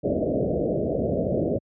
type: low-pass noise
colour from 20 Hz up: white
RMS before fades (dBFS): -24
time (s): 0.03-1.59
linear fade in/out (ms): 20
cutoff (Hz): 650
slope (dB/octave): 96
effects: high-pass 80 Hz 12 dB/octave